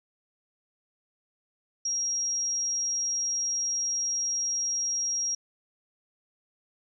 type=tone; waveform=sine; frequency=5630 Hz; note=F8; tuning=13 cents sharp; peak=-26 dBFS; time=1.85-5.35 s; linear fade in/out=5 ms; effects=11-bit